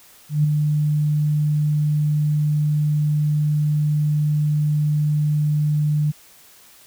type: tone with ADSR envelope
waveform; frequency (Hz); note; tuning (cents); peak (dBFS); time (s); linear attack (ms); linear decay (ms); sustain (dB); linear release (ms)
sine; 150; D3; +37; -12; 0.29-6.12; 150; 11; -4; 20
effects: white hiss -49 dBFS RMS until 6.86 s